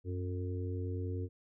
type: harmonic tone with a mistuned harmonic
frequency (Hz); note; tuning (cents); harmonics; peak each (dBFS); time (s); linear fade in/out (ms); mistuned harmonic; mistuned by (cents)
90.4; F#2; -40; 1 / 3 / 4 / 5; -35 / -44 / -45 / -45; 0.04-1.29; 50; 1; +58
effects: none